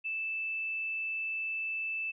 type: tone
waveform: sine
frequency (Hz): 2637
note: E7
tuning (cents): 0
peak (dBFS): -32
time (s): 0.04-2.12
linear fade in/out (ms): 20
effects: none